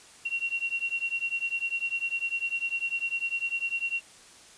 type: beating tone pair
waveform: sine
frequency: 2739 / 2749 Hz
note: F7 / F7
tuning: -34 / -28 cents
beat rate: 10 Hz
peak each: -31 dBFS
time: 0.25-4.01 s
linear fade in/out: 10 ms
effects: white hiss -52 dBFS RMS until 4.57 s + resampled to 22050 Hz